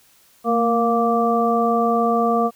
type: harmonic tone with a mistuned harmonic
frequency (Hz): 233.7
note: A#3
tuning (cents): +5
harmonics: 1 / 2 / 3 / 5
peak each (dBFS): -21 / -21 / -20 / -22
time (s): 0.44-2.51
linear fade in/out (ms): 50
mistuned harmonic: 1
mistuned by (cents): -42
effects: white hiss -55 dBFS RMS until 2.55 s